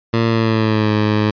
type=tone with pitch glide; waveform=15% pulse; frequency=114.8 to 106.5 Hz; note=A#2 to G#2; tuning=-26 to +44 cents; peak=-7 dBFS; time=0.13-1.31 s; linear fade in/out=10 ms; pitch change=-130 cents; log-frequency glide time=0.26-0.92 s; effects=resampled to 11025 Hz